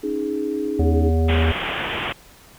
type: chord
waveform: sine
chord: C# suspended second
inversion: none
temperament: just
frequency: 277.2 / 311.8 / 415.8 Hz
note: C#4 / D#4 / G#4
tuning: 0 / +4 / +2 cents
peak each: -28 / -25 / -25 dBFS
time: 0.03-1.1 s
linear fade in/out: 10 ms
type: harmonic tone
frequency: 81 Hz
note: E2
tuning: 30 cents flat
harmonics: 1 / 3 / 5 / 7 / 9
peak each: -16 / -25 / -25 / -31 / -32 dBFS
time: 0.79-1.52 s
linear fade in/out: 5 ms
type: low-pass noise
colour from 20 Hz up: white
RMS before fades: -26 dBFS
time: 1.28-2.13 s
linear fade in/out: 10 ms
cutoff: 3300 Hz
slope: 96 dB/octave
effects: pink hiss -48 dBFS RMS until 2.58 s